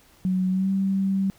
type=tone with pitch glide; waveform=sine; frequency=185.5 to 193.6 Hz; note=F#3 to G3; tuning=+5 to -21 cents; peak=-20 dBFS; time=0.25-1.3 s; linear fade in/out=0 ms; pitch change=+74 cents; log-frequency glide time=0.5-0.7 s; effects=pink hiss -56 dBFS RMS until 1.38 s